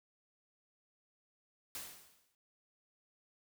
white noise with exponential decay, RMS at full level -42 dBFS, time 1.75-2.35 s, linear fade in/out 1 ms, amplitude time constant 130 ms, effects none

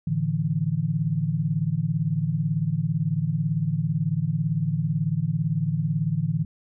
sine chord, A suspended fourth, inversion none, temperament equal, 110 / 146.83 / 164.81 Hz, A2 / D3 / E3, 0 / 0 / 0 cents, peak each -30 / -25 / -25 dBFS, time 0.07-6.45 s, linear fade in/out 5 ms, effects none

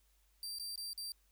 sawtooth tone with dropouts, 4699 Hz, D8, in tune, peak -38 dBFS, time 0.43-1.12 s, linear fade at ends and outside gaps 1 ms, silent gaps 0.586-0.597 / 0.758-0.777 / 0.932-0.977 s, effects added 50 Hz sine -70 dBFS peak until 1.31 s + white hiss -75 dBFS RMS until 1.31 s

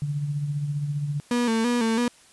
sine tone with tremolo, 145.5 Hz, D3, 16 cents flat, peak -22 dBFS, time 0.02-1.2 s, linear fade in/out 0 ms, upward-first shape triangle, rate 15 Hz, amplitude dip 55%
35% pulse tone with vibrato, 233.1 Hz, A#3, in tune, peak -19 dBFS, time 1.31-2.08 s, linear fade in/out 2 ms, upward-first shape square, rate 3 Hz, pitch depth 63 cents each way
effects white hiss -54 dBFS RMS until 2.32 s + resampled to 24000 Hz

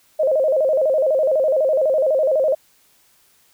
sine tone with vibrato, 575 Hz, D5, 37 cents flat, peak -14 dBFS, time 0.19-2.55 s, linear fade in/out 10 ms, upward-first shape square, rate 12 Hz, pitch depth 140 cents each way, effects white hiss -57 dBFS RMS until 3.53 s

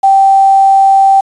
sine tone with quantisation, 780 Hz, G5, 9 cents flat, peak -3 dBFS, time 0.03-1.21 s, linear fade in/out 10 ms, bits 5, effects resampled to 22050 Hz

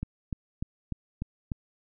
click train, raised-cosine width 5 ms, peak -19 dBFS, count 6, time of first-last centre 0.03-1.518 s, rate 3.36 Hz, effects none

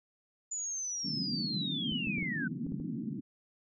sine linear sweep, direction down, 7040 to 1461 Hz, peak -34 dBFS, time 0.51-2.48 s, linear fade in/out 10 ms
white band-pass noise, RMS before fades -37 dBFS, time 1.03-3.21 s, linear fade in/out 20 ms, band 140 to 280 Hz, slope 48 dB/octave
clicks, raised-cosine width 3 ms, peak -30 dBFS, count 7, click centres 1.921 / 2.072 / 2.182 / 2.228 / 2.666 / 2.721 / 2.801 s
effects none

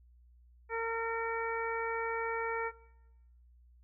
harmonic tone, 456.5 Hz, A#4, 36 cents flat, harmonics 1 / 2 / 3 / 4 / 5, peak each -35 / -38 / -40 / -41 / -42 dBFS, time 0.69-2.72 s, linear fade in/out 50 ms, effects noise-tail reverb RT60 0.9 s tail -19 dB re dry + added 60 Hz sine -58 dBFS peak until 3.83 s

